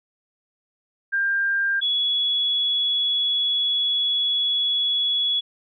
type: tone pair in turn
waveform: sine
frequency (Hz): 1595 / 3380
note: G6 / G#7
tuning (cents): +30 / +30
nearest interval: octave + minor second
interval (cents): 1300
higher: second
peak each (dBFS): -19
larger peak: neither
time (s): 1.12-1.81 / 1.81-5.41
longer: second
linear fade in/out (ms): 20
effects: none